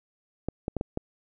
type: clicks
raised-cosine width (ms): 2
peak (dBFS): -15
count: 5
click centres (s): 0.486 / 0.681 / 0.767 / 0.811 / 0.974
effects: none